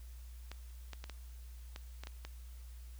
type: clicks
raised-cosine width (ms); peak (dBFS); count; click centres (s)
0.2; -28; 8; 0.516 / 0.933 / 1.041 / 1.097 / 1.761 / 2.036 / 2.071 / 2.25
effects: added 60 Hz sine -47 dBFS peak until 2.99 s + white hiss -64 dBFS RMS until 2.99 s